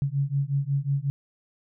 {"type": "beating tone pair", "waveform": "sine", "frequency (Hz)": [137, 142.5], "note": ["C#3", "C#3"], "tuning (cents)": [-20, 48], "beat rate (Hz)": 5.5, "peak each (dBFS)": -26, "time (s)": [0.02, 1.1], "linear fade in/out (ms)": 0, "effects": []}